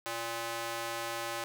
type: tone with high-pass filter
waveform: square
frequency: 115.8 Hz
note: A#2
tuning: 11 cents flat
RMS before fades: -37 dBFS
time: 0.06-1.44 s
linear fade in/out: 0 ms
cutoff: 670 Hz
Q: 0.81
effects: none